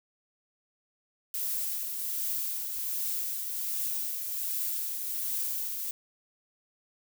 violet noise with tremolo, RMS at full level -31 dBFS, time 1.34-5.91 s, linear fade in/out 2 ms, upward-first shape triangle, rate 1.3 Hz, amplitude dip 40%, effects none

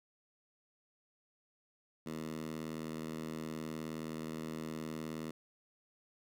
10% pulse tone with high-pass filter, 79.2 Hz, D#2, 31 cents sharp, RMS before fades -42 dBFS, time 2.06-5.31 s, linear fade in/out 5 ms, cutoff 200 Hz, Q 1.9, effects none

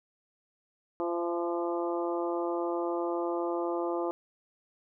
harmonic tone with a mistuned harmonic, 172 Hz, F3, 26 cents flat, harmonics 2 / 3 / 4 / 5 / 6 / 7, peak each -31 / -35 / -37 / -39 / -41 / -42 dBFS, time 1-4.11 s, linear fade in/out 0 ms, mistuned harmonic 4, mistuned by -19 cents, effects none

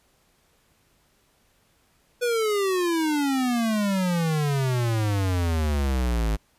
square exponential sweep, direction down, 493.9 to 51.91 Hz, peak -22 dBFS, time 2.21-6.37 s, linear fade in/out 20 ms, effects pink hiss -64 dBFS RMS until 6.58 s + resampled to 32000 Hz

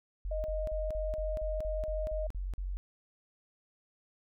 sine tone bursts, 46.25 Hz, F#1, in tune, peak -33 dBFS, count 11, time 0.25-2.77 s, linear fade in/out 0 ms, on 190 ms, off 43 ms
sine tone, 622.3 Hz, D#5, in tune, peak -34 dBFS, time 0.31-2.27 s, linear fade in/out 5 ms
effects none

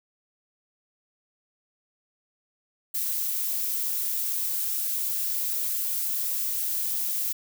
violet noise, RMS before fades -28 dBFS, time 2.94-7.33 s, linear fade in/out 10 ms, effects none

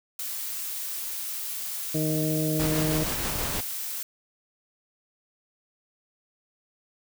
blue noise, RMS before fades -33 dBFS, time 0.19-4.03 s, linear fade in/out 2 ms
harmonic tone, 155.56 Hz, D#3, in tune, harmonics 1 / 2 / 3 / 4, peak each -27 / -28 / -33 / -34 dBFS, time 1.94-3.04 s, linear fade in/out 10 ms
pink noise with tremolo, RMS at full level -30 dBFS, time 2.59-3.61 s, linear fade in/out 10 ms, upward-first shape square, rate 6.3 Hz, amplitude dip 25%
effects none

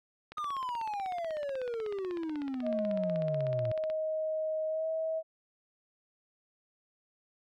click train, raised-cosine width 0.3 ms, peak -29 dBFS, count 59, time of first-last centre 0.32-3.9 s, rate 16.2 Hz
triangle exponential sweep, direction down, 1244.5 to 112.5 Hz, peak -31 dBFS, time 0.37-3.72 s, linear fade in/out 5 ms
sine tone with pitch glide, 628 to 641.9 Hz, D#5 to E5, +16 to -46 cents, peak -30 dBFS, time 2.62-5.23 s, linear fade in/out 50 ms, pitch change +38 cents, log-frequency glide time 4.68-4.87 s
effects none

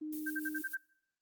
sine tone, 306.6 Hz, D#4, 25 cents flat, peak -38 dBFS, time 0.01-0.62 s, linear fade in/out 10 ms
violet noise with tremolo, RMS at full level -46 dBFS, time 0.12-0.75 s, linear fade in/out 10 ms, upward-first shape square, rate 6.8 Hz, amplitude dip 40%
sine tone bursts, 1568 Hz, G6, in tune, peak -34 dBFS, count 6, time 0.26-0.773 s, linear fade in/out 10 ms, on 43 ms, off 51 ms
effects noise-tail reverb RT60 0.7 s tail -22 dB re dry + Opus 24 kbps

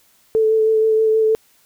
sine tone with vibrato, 439.5 Hz, A4, 2 cents flat, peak -12 dBFS, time 0.35-1.35 s, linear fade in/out 0 ms, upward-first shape sine, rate 6.3 Hz, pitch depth 15 cents each way, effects white hiss -56 dBFS RMS until 1.65 s

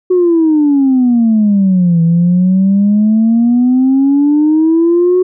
sine exponential two-way sweep, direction down then up, 370 to 164.81 to 370 Hz, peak -5 dBFS, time 0.1-5.23 s, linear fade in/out 10 ms, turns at 2.02 s, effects tanh soft clip ceiling -3 dBFS

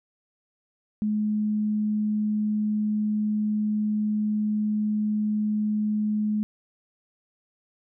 sine tone, 211.9 Hz, G#3, 35 cents sharp, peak -22 dBFS, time 1.02-6.43 s, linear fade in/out 0 ms, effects none

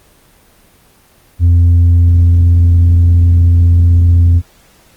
sine tone with tanh clipping, 86.1 Hz, F2, 24 cents flat, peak -5 dBFS, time 1.39-4.42 s, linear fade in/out 50 ms, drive 2 dB, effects pink hiss -47 dBFS RMS until 4.96 s + Opus 24 kbps

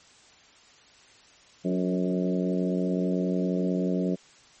harmonic tone with a mistuned harmonic, 91 Hz, F#2, 28 cents flat, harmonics 2 / 3 / 4 / 5 / 6 / 7, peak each -26 / -30 / -32 / -34 / -36 / -37 dBFS, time 1.64-4.16 s, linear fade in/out 20 ms, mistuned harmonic 3, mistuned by +33 cents, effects white hiss -55 dBFS RMS until 4.6 s + MP3 32 kbps

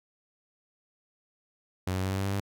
sawtooth tone with pitch steps, 92.5 / 93.68 / 94.88 / 96.09 / 97.32 / 98.57 / 99.83 Hz, F#2 / F#2 / F#2 / G2 / G2 / G2 / G2, 0 / +22 / +44 / -34 / -12 / +10 / +32 cents, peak -24 dBFS, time 1.87-2.402 s, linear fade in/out 5 ms, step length 76 ms, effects none

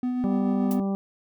triangle tone with tremolo, 249.7 Hz, B3, 19 cents sharp, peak -21 dBFS, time 0.03-0.8 s, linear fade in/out 2 ms, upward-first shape sine, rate 7 Hz, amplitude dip 25%
harmonic tone, 196 Hz, G3, in tune, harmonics 1 / 2 / 3 / 4 / 5 / 6, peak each -24 / -34 / -37 / -38 / -48 / -45 dBFS, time 0.24-0.95 s, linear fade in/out 0 ms
blue noise with exponential decay, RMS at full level -33 dBFS, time 0.71-0.81 s, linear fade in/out 1 ms, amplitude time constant 20 ms
effects none

